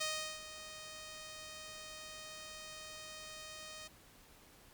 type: tone with ADSR envelope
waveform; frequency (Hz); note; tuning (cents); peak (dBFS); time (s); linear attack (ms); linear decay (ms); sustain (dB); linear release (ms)
5% pulse; 622.3; D#5; 0; -23; 0-3.88; 13; 380; -13; 11
effects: pink hiss -61 dBFS RMS until 4.73 s + MP3 96 kbps